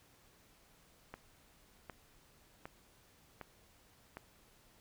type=click train; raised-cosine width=0.5 ms; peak=-30 dBFS; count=5; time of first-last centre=1.14-4.17 s; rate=1.32 Hz; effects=pink hiss -66 dBFS RMS until 4.8 s